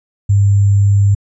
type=tone with sample-and-hold; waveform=sine; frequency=100.2 Hz; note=G2; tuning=38 cents sharp; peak=-7 dBFS; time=0.29-1.15 s; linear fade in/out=10 ms; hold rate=7350 Hz; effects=resampled to 22050 Hz